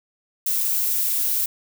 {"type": "noise", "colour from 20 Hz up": "violet", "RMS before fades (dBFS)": -22, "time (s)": [0.46, 1.46], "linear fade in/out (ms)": 5, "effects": []}